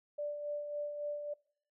sine tone with tremolo, 587.3 Hz, D5, in tune, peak -34 dBFS, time 0.18-1.34 s, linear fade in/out 10 ms, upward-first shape sine, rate 3.6 Hz, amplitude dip 45%, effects noise-tail reverb RT60 0.6 s tail -24 dB re dry

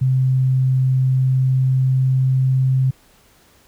sine tone with pitch glide, 130.4 to 131.16 Hz, C3 to C3, -5 to +5 cents, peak -13 dBFS, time 0.01-2.91 s, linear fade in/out 10 ms, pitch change +10 cents, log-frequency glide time 0.94-2.74 s, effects pink hiss -53 dBFS RMS until 3.67 s

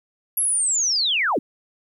sine linear sweep, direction down, 11450 to 184 Hz, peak -18 dBFS, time 0.37-1.39 s, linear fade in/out 5 ms, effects 10-bit

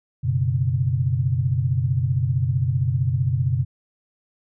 sine chord, F# suspended fourth, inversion none, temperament just, 92.5 / 123.33 / 138.75 Hz, F#2 / B2 / C#3, 0 / -2 / +2 cents, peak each -25 / -21 / -23 dBFS, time 0.23-3.65 s, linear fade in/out 20 ms, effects none

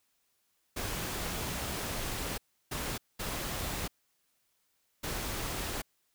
pink noise bursts at uneven times, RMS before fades -36 dBFS, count 4, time 0.76-2.38 / 2.71-2.98 / 3.19-3.88 / 5.03-5.82 s, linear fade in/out 10 ms, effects white hiss -75 dBFS RMS until 6.14 s

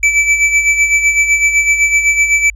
square tone with tremolo, 2313 Hz, D7, 27 cents flat, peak -7 dBFS, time 0.03-2.5 s, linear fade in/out 2 ms, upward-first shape sine, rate 7.9 Hz, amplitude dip 60%, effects added 50 Hz sine -30 dBFS peak until 2.55 s + resampled to 24000 Hz

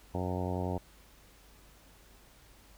harmonic tone, 91 Hz, F#2, 28 cents flat, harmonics 1 / 2 / 3 / 4 / 5 / 6 / 7 / 8 / 9 / 10, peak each -35 / -38 / -40 / -41 / -42 / -43 / -43 / -44 / -45 / -45 dBFS, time 0.14-0.78 s, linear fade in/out 5 ms, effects added 50 Hz sine -60 dBFS peak until 2.77 s + pink hiss -60 dBFS RMS until 2.77 s

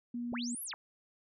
sine tone, 240 Hz, B3, 49 cents flat, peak -35 dBFS, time 0.14-0.55 s, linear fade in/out 5 ms
sine linear two-way sweep, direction up then down, 54 to 11840 to 696 Hz, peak -39 dBFS, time 0.32-0.74 s, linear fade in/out 0 ms, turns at 0.63 s
effects none

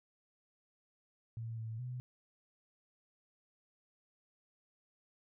sine tone with pitch steps, 114.1 / 111.9 / 125 Hz, A#2 / A2 / B2, -37 / +30 / +21 cents, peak -39 dBFS, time 1.37-2 s, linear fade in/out 0 ms, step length 210 ms, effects none

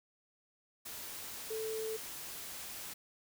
sine tone in noise, 440 Hz, A4, in tune, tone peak -36 dBFS, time 1.5-1.97 s, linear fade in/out 10 ms, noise white, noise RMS -45 dBFS, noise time 0.85-2.94 s, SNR +6 dB, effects none

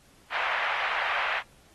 white band-pass noise, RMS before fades -29 dBFS, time 0.3-1.43 s, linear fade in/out 50 ms, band 710 to 2300 Hz, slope 24 dB/octave, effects pink hiss -59 dBFS RMS until 1.74 s + AAC 32 kbps

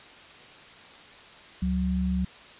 sine tone pair together, 71 / 184.9 Hz, C#2 / F#3, +42 / -1 cents, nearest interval octave + perfect fourth, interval 1657 cents, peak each -28 / -25 dBFS, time 1.62-2.25 s, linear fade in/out 5 ms, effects white hiss -48 dBFS RMS until 2.59 s + resampled to 8000 Hz

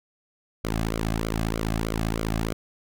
sawtooth tone with flanger, 55 Hz, A1, in tune, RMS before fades -27 dBFS, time 0.64-2.53 s, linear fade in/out 5 ms, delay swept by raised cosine 1.1 to 2.2 ms, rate 3.2 Hz, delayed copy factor -0.8, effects none

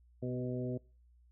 harmonic tone with a mistuned harmonic, 125 Hz, B2, 21 cents sharp, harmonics 1 / 2 / 3 / 4 / 5, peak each -38 / -39 / -41 / -44 / -46 dBFS, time 0.22-0.78 s, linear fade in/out 10 ms, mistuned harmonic 3, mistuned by +16 cents, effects noise-tail reverb RT60 0.4 s tail -25 dB re dry + added 60 Hz sine -61 dBFS peak until 1.31 s

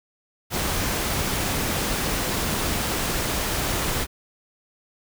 pink noise, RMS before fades -25 dBFS, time 0.5-4.07 s, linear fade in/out 50 ms, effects none

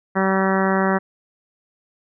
harmonic tone, 191.6 Hz, G3, 39 cents flat, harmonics 1 / 2 / 3 / 4 / 5 / 6 / 7 / 8 / 9 / 10, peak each -20 / -23 / -25 / -26 / -27 / -28 / -28 / -29 / -30 / -30 dBFS, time 0.15-0.99 s, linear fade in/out 20 ms, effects none

